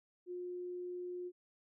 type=tone; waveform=sine; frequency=357.6 Hz; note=F4; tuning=41 cents sharp; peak=-40 dBFS; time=0.26-1.32 s; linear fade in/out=50 ms; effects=none